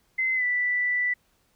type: tone with pitch glide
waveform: sine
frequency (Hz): 2057 to 1974.3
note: C7 to B6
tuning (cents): -30 to -1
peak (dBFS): -22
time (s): 0.18-1.14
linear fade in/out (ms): 10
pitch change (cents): -71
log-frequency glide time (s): 0.35-0.44
effects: pink hiss -67 dBFS RMS until 1.55 s